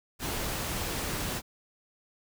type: noise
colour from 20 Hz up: pink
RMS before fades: -33 dBFS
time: 0.19-1.42 s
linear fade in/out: 50 ms
effects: none